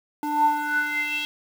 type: tone with band-pass filter sweep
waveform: square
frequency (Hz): 296.4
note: D4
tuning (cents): +16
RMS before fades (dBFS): -24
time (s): 0.23-1.25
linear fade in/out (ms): 0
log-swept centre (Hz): 640 to 3100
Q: 7.9
effects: 7-bit